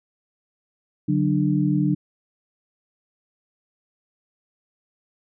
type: tone cluster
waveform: sine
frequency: 146.3 / 186.1 / 298.3 Hz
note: D3 / F#3 / D4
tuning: -6 / +10 / +27 cents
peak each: -22 dBFS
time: 1.08-1.95 s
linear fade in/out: 10 ms
effects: none